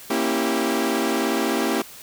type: chord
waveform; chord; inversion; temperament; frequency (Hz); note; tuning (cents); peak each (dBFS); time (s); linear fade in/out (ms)
sawtooth; A# diminished seventh; none; equal with one note detuned; 233.1 / 273.2 / 329.6 / 392; A#3 / C#4 / E4 / G4; 0 / -25 / 0 / 0; -22; 0.1-1.82; 5
effects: white hiss -42 dBFS RMS until 2.02 s